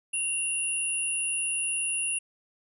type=tone pair together; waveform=sine; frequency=2761 / 9816 Hz; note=F7 / D#9; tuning=-20 / -25 cents; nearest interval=octave + minor seventh; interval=2195 cents; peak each=-31 / -28 dBFS; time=0.13-2.19 s; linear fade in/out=10 ms; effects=none